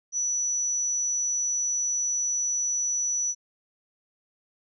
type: tone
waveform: sine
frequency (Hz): 5920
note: F#8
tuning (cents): 0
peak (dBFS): -24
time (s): 0.12-3.35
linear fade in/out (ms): 50
effects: none